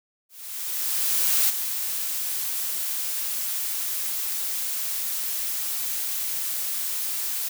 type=noise with ADSR envelope; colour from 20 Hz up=blue; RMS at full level=-20 dBFS; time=0.29-7.49 s; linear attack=1200 ms; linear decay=16 ms; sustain=-8 dB; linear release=11 ms; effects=none